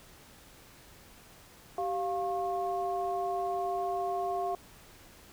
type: tone cluster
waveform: sine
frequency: 387.1 / 701 / 1085 Hz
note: G4 / F5 / C#6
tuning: -22 / +6 / -37 cents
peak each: -35 / -31 / -40 dBFS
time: 1.78-4.55 s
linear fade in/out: 2 ms
effects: pink hiss -55 dBFS RMS until 5.32 s